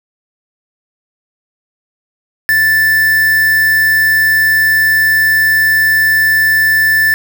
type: tone with quantisation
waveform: triangle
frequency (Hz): 1760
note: A6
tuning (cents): 0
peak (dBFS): -6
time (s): 2.49-7.14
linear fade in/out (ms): 0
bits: 3
effects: none